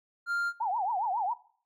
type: tone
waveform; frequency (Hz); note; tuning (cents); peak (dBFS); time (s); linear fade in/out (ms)
triangle; 1396.9; F6; 0; -26; 0.26-0.53; 50
type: tone with vibrato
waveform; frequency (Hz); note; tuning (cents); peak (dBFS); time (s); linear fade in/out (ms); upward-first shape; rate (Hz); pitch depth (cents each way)
sine; 836; G#5; +11; -27; 0.6-1.34; 10; triangle; 7.3; 290
effects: noise-tail reverb RT60 0.5 s tail -19 dB re dry